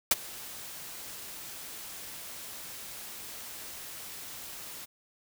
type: noise with ADSR envelope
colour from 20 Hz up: white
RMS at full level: -20 dBFS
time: 0.11-4.86 s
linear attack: 4 ms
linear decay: 28 ms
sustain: -23 dB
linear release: 21 ms
effects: none